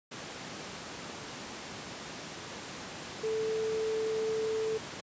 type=tone in noise; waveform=sine; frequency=440 Hz; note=A4; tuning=in tune; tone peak=-29 dBFS; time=3.23-4.78 s; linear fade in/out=10 ms; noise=pink; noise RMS=-41 dBFS; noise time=0.11-5.01 s; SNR=+9 dB; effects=high-pass 150 Hz 12 dB/octave + resampled to 16000 Hz